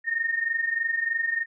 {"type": "tone pair together", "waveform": "sine", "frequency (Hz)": [1817, 1840.2], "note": ["A#6", "A#6"], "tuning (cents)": [-45, -23], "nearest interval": "unison", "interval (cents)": 22, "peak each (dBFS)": [-29, -25], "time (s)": [0.04, 1.46], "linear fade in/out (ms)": 50, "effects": []}